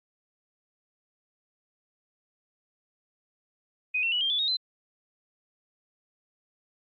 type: tone with pitch steps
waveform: sine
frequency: 2500 / 2711 / 2939 / 3186 / 3455 / 3746 / 4061 Hz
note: D#7 / E7 / F#7 / G7 / A7 / A#7 / B7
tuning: +8 / +48 / -12 / +27 / -32 / +8 / +48 cents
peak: -24 dBFS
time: 3.94-4.57 s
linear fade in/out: 10 ms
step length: 90 ms
effects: AAC 64 kbps